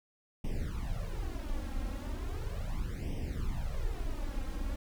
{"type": "noise with flanger", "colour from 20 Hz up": "brown", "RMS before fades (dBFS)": -35, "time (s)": [0.44, 4.76], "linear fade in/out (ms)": 5, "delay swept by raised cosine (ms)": [0.35, 3.75], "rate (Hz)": 0.37, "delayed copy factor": 1, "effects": []}